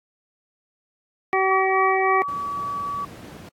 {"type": "harmonic tone", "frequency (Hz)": 381.4, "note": "G4", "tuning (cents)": -47, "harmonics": [1, 2, 3, 5, 6], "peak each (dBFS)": [-22, -22, -24, -26, -27], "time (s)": [1.33, 2.22], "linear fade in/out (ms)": 0}
{"type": "tone", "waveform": "sine", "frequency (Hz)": 1141, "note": "C#6", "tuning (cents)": 50, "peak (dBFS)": -25, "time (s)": [1.51, 3.05], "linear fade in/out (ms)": 5}
{"type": "noise", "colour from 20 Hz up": "brown", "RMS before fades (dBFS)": -33, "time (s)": [2.28, 3.49], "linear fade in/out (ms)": 5}
{"effects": ["high-pass 150 Hz 12 dB/octave", "AAC 64 kbps"]}